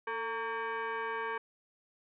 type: tone with frequency modulation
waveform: sine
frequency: 236.5 Hz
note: A#3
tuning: 25 cents sharp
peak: -33 dBFS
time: 0.07-1.38 s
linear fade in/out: 5 ms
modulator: 684 Hz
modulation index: 2.5
effects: none